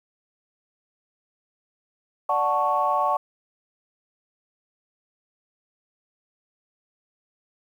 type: chord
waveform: sine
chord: D major seventh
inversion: none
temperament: equal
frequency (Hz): 587.3 / 740 / 880 / 1108.7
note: D5 / F#5 / A5 / C#6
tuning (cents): 0 / 0 / 0 / 0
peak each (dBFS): -27 / -25 / -25 / -23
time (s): 2.29-3.17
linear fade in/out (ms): 5
effects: tanh soft clip ceiling -9 dBFS + 9-bit